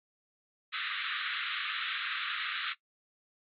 pink band-pass noise, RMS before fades -36 dBFS, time 0.72-2.74 s, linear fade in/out 20 ms, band 1200 to 3900 Hz, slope 96 dB/octave, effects noise-tail reverb RT60 0.1 s tail -18 dB re dry + AAC 32 kbps

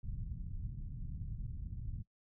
pink low-pass noise, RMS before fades -42 dBFS, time 0.03-2.03 s, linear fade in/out 10 ms, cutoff 150 Hz, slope 24 dB/octave, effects noise-tail reverb RT60 0.1 s tail -20 dB re dry

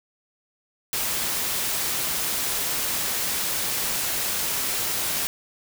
white noise, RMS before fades -26 dBFS, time 0.93-5.27 s, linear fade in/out 0 ms, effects none

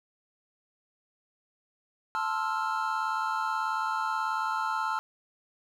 triangle chord, F major seventh, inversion first, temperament equal, 880 / 1046.5 / 1318.5 / 1396.9 Hz, A5 / C6 / E6 / F6, 0 / 0 / 0 / 0 cents, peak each -30 / -33 / -31 / -32 dBFS, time 2.15-4.99 s, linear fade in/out 0 ms, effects none

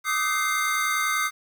square tone cluster, 1195 / 1265 / 1534 / 2098 Hz, D6 / D#6 / G6 / C7, +30 / +28 / -38 / +4 cents, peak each -31 / -28 / -31 / -27 dBFS, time 0.04-1.31 s, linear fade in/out 50 ms, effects 9-bit

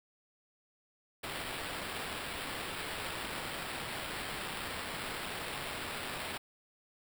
white noise with sample-and-hold, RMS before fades -40 dBFS, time 1.23-6.38 s, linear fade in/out 10 ms, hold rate 6300 Hz, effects none

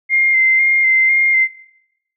sine tone with vibrato, 2100 Hz, C7, 6 cents sharp, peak -10 dBFS, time 0.09-1.48 s, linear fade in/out 50 ms, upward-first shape square, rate 2 Hz, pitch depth 18 cents each way, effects noise-tail reverb RT60 0.9 s tail -24 dB re dry

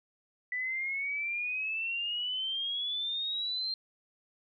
sine exponential sweep, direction up, 1975.5 to 4186 Hz, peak -31 dBFS, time 0.52-3.74 s, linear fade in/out 2 ms, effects none

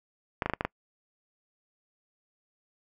clicks, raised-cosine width 0.5 ms, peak -12 dBFS, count 6, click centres 0.422 / 0.46 / 0.498 / 0.536 / 0.609 / 0.65 s, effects noise-tail reverb RT60 0.1 s tail -26 dB re dry

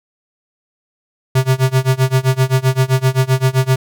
square tone with tremolo, 130.81 Hz, C3, in tune, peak -9 dBFS, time 1.35-3.76 s, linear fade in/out 5 ms, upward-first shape sine, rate 7.7 Hz, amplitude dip 95%, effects none

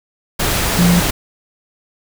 sine tone in noise, 174.61 Hz, F3, in tune, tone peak -9 dBFS, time 0.78-1 s, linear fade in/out 10 ms, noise pink, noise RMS -17 dBFS, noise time 0.39-1.11 s, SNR +5 dB, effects none

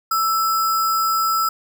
sine tone with sample-and-hold, 1320 Hz, E6, 2 cents sharp, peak -16 dBFS, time 0.11-1.49 s, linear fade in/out 5 ms, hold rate 6300 Hz, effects none

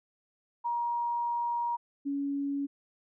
sine tone pair in turn, 948 / 280.9 Hz, A#5 / C#4, +29 / +23 cents, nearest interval octave + major sixth, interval 2106 cents, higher first, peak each -28 / -29 dBFS, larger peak first, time 0.64-1.77 / 2.05-2.67 s, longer first, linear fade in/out 20 ms, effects none

